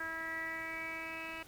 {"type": "tone with low-pass filter sweep", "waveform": "10% pulse", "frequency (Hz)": 324.8, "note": "E4", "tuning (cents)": -26, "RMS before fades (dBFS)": -41, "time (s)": [0, 1.43], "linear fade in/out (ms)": 5, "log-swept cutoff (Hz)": [1700, 2800], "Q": 8.5, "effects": ["pink hiss -58 dBFS RMS until 1.47 s"]}